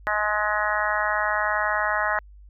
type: harmonic tone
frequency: 210.7 Hz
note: G#3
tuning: 25 cents sharp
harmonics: 3 / 4 / 5 / 6 / 7 / 8 / 9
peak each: -29 / -29 / -29 / -29 / -29 / -29 / -29 dBFS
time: 0.07-2.19 s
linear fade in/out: 0 ms
effects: added 50 Hz sine -44 dBFS peak until 2.49 s